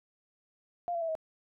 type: tone with pitch steps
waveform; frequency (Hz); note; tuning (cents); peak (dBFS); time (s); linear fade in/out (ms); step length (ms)
sine; 698.5 / 677.4 / 657 / 637.2; F5 / E5 / E5 / D#5; 0 / +47 / -6 / +41; -30; 0.88-1.152; 0; 68
effects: none